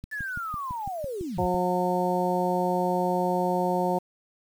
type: click train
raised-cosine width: 5 ms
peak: -25 dBFS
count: 10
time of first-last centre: 0.04-1.545 s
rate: 5.98 Hz
type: linear sweep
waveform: sine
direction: down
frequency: 1760 to 36.18 Hz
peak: -30 dBFS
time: 0.11-1.47 s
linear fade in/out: 20 ms
type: harmonic tone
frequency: 180 Hz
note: F#3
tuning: 47 cents flat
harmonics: 1 / 2 / 3 / 4 / 5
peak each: -29 / -29 / -29 / -29 / -29 dBFS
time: 1.38-3.99 s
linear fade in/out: 10 ms
effects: 8-bit